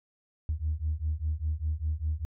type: beating tone pair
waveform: sine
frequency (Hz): 75.1 / 80.1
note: D2 / E2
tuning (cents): +39 / -49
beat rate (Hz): 5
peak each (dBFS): -30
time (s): 0.49-2.25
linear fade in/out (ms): 0
effects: tanh soft clip ceiling -21 dBFS